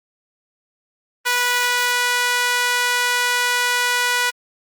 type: tone with high-pass filter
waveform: sawtooth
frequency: 490 Hz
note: B4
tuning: 14 cents flat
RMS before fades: -19 dBFS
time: 1.25-4.31 s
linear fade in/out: 20 ms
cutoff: 1400 Hz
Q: 1.2
effects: Opus 24 kbps